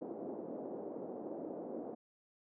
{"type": "band-pass noise", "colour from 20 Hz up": "pink", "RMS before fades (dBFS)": -44, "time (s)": [0.01, 1.95], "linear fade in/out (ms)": 10, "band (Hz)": [250, 620], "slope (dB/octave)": 24, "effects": []}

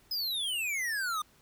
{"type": "exponential sweep", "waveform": "square", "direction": "down", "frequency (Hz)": [5130, 1195], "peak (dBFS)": -31, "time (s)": [0.11, 1.22], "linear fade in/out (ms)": 5, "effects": ["pink hiss -63 dBFS RMS until 1.41 s"]}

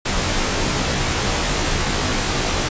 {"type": "noise with comb filter", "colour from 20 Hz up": "pink", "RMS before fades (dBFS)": -20, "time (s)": [0.05, 2.69], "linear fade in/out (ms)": 10, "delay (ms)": 18, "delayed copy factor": -0.85, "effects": ["resampled to 16000 Hz"]}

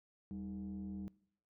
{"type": "tone with frequency modulation", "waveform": "sine", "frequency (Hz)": 195.8, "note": "G3", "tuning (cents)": -2, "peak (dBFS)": -40, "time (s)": [0.31, 1.08], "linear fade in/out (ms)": 0, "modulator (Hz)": 117, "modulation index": 0.68, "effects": ["noise-tail reverb RT60 0.7 s tail -24 dB re dry", "tanh soft clip ceiling -38 dBFS"]}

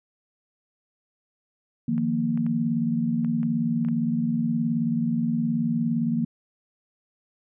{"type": "chord", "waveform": "sine", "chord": "Eb suspended second", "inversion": "none", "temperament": "equal", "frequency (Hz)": [155.56, 174.61, 233.1], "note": ["Eb3", "F3", "Bb3"], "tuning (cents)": [0, 0, 0], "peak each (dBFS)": [-29, -29, -23], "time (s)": [1.88, 6.25], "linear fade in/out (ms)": 5}
{"type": "clicks", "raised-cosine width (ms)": 0.5, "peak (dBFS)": -30, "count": 7, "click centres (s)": [1.98, 2.375, 2.465, 3.247, 3.431, 3.849, 3.886]}
{"effects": []}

